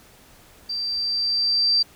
sine tone with level ramp, 4688 Hz, D8, 4 cents flat, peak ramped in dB -25 to -15 dBFS, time 0.69-1.83 s, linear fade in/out 10 ms, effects pink hiss -51 dBFS RMS until 1.95 s

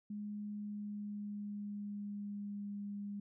sine tone with pitch glide, 207.7 to 203.1 Hz, G#3 to G#3, 0 to -38 cents, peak -40 dBFS, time 0.1-3.2 s, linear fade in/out 5 ms, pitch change -38 cents, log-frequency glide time 0.51-2.75 s, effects none

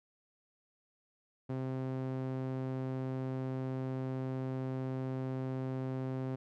sawtooth tone with band-pass filter, 130.81 Hz, C3, in tune, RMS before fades -37 dBFS, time 1.49-6.36 s, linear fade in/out 10 ms, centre 280 Hz, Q 0.63, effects none

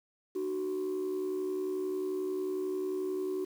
sine tone pair together, 302.8 / 374 Hz, D#4 / F#4, -47 / +19 cents, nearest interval major third, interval 366 cents, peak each -36 / -30 dBFS, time 0.35-3.45 s, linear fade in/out 10 ms, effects tanh soft clip ceiling -28 dBFS + 9-bit

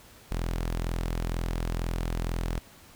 sawtooth tone, 42.11 Hz, E1, 38 cents sharp, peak -24 dBFS, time 0.31-2.59 s, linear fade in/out 0 ms, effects pink hiss -53 dBFS RMS until 2.95 s

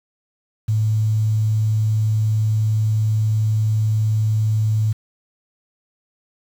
sine tone with quantisation, 108.6 Hz, A2, 22 cents flat, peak -15 dBFS, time 0.68-4.93 s, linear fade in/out 10 ms, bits 7, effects none

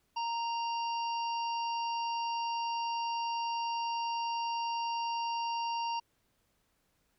harmonic tone, 930 Hz, A#5, 4 cents flat, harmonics 1 / 3 / 5 / 6, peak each -32 / -42 / -46 / -48 dBFS, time 0.16-6 s, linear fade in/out 10 ms, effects pink hiss -75 dBFS RMS until 7.18 s

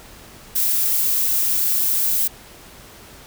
violet noise with high-pass filter sweep, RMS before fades -19 dBFS, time 0.55-2.28 s, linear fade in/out 10 ms, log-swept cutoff 1300 to 430 Hz, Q 1.2, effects pink hiss -43 dBFS RMS until 3.26 s

